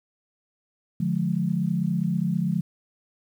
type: chord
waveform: sine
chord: D diminished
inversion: none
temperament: just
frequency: 146.83 / 176.2 / 211.4 Hz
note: D3 / F3 / Ab3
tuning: 0 / +16 / +31 cents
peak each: -28 / -24 / -28 dBFS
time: 1-2.61 s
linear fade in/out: 5 ms
effects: 9-bit